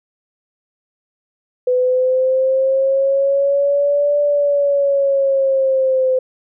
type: linear two-way sweep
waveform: sine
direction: up then down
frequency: 499.4 to 583 to 514 Hz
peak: -12 dBFS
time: 1.67-6.19 s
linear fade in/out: 5 ms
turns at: 4.2 s
effects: none